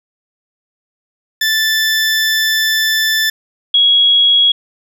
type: tone pair in turn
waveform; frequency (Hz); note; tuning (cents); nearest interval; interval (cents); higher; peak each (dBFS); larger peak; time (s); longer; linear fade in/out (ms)
20% pulse / sine; 1760 / 3322; A6 / G#7; 0 / 0; major seventh; 1100; second; -7; neither; 1.41-3.3 / 3.74-4.52; first; 5
effects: none